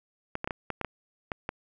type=clicks; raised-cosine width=0.5 ms; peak=-16 dBFS; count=9; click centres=0.354 / 0.444 / 0.475 / 0.508 / 0.703 / 0.813 / 0.847 / 1.318 / 1.491 s; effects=none